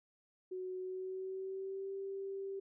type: tone with pitch glide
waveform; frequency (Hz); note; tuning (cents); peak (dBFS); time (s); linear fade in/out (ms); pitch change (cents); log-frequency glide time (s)
sine; 370 to 390.6; F#4 to G4; 0 to -6; -39; 0.51-2.6; 10; +94; 0.79-1.93
effects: none